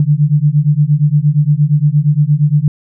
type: beating tone pair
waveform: sine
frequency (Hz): 143.9 / 152.5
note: D3 / D#3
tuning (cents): -35 / -34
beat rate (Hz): 8.6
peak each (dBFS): -11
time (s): 0-2.68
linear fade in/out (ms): 2
effects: none